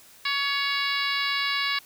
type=harmonic tone with a mistuned harmonic; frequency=563 Hz; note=C#5; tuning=27 cents sharp; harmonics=2 / 3 / 4 / 5 / 6 / 7 / 8 / 9; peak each=-31 / -31 / -29 / -33 / -36 / -31 / -35 / -37 dBFS; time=0.25-1.79 s; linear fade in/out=5 ms; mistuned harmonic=4; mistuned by=-20 cents; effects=white hiss -52 dBFS RMS until 1.85 s